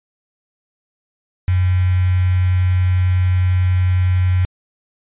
sine tone with quantisation, 91.1 Hz, F#2, 26 cents flat, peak -12 dBFS, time 1.48-4.45 s, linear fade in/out 0 ms, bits 5, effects resampled to 8000 Hz

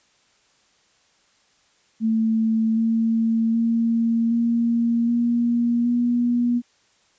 sine tone with pitch steps, 222.7 / 226.2 / 229.8 / 233.4 / 237 / 240.8 Hz, A3 / A3 / A#3 / A#3 / A#3 / B3, +21 / +48 / -25 / +2 / +29 / -44 cents, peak -17 dBFS, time 2-6.62 s, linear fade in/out 50 ms, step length 770 ms, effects white hiss -61 dBFS RMS until 7.18 s + resampled to 16000 Hz

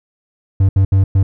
triangle tone bursts at uneven times, 96.5 Hz, G2, 27 cents flat, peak -6 dBFS, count 4, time 0.6-0.69 / 0.76-0.85 / 0.92-1.04 / 1.15-1.23 s, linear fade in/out 5 ms, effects none

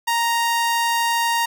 sawtooth tone, 932.3 Hz, A#5, in tune, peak -14 dBFS, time 0.07-1.46 s, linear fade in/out 10 ms, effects none

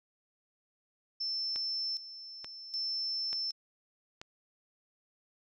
sine tone with tremolo, 5320 Hz, E8, 15 cents sharp, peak -32 dBFS, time 1.2-3.52 s, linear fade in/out 10 ms, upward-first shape square, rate 0.65 Hz, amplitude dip 75%
click train, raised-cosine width 0.2 ms, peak -26 dBFS, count 4, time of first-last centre 1.56-4.215 s, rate 1.13 Hz
effects none

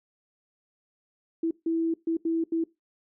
sine tone bursts at uneven times, 328.8 Hz, E4, 4 cents flat, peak -23 dBFS, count 5, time 1.43-1.51 / 1.66-1.94 / 2.07-2.17 / 2.25-2.44 / 2.52-2.64 s, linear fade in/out 5 ms, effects noise-tail reverb RT60 0.2 s tail -20 dB re dry

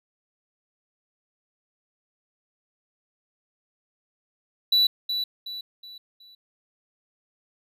triangle tone with echo, 3951 Hz, B7, in tune, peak -15 dBFS, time 4.72-4.87 s, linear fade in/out 5 ms, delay 370 ms, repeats 4, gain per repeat -8 dB, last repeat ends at 6.35 s, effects none

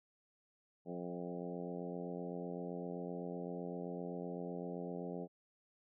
harmonic tone with a mistuned harmonic, 87.8 Hz, F2, 10 cents sharp, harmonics 2 / 3 / 4 / 5 / 6 / 7 / 8 / 9, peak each -45 / -48 / -49 / -47 / -50 / -52 / -55 / -56 dBFS, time 0.85-5.28 s, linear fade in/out 50 ms, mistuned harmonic 7, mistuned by +15 cents, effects none

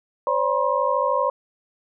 sine tone cluster, 520 / 573 / 966 / 1062 Hz, C5 / D5 / B5 / C6, -11 / -43 / -39 / +25 cents, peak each -24 dBFS, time 0.27-1.3 s, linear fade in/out 2 ms, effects none

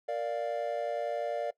triangle chord, Bb major, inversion none, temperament equal, 466.2 / 587.3 / 698.5 Hz, Bb4 / D5 / F5, 0 / 0 / 0 cents, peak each -35 / -31 / -34 dBFS, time 0.08-1.51 s, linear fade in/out 10 ms, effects noise-tail reverb RT60 0.1 s tail -20 dB re dry

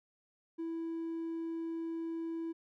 triangle tone, 329.6 Hz, E4, in tune, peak -33 dBFS, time 0.58-2.53 s, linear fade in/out 20 ms, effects tanh soft clip ceiling -30 dBFS

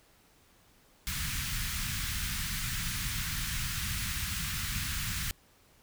pink band-stop noise, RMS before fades -34 dBFS, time 1.07-5.31 s, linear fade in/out 0 ms, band 180 to 1400 Hz, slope 24 dB/octave, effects pink hiss -63 dBFS RMS until 5.82 s

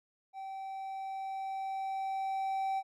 triangle tone with level ramp, 773 Hz, G5, 24 cents flat, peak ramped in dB -38 to -28 dBFS, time 0.33-2.83 s, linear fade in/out 50 ms, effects none

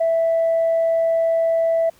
sine tone, 659.3 Hz, E5, in tune, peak -14 dBFS, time 0-1.9 s, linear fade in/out 10 ms, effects tanh soft clip ceiling -12 dBFS + pink hiss -54 dBFS RMS until 1.99 s

